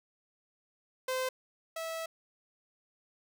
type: tone pair in turn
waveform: sawtooth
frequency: 516 / 651.9 Hz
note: C5 / E5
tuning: -24 / -19 cents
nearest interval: major third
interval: 405 cents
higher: second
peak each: -27 / -32 dBFS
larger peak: first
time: 1.08-1.29 / 1.76-2.06 s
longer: second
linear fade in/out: 5 ms
effects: none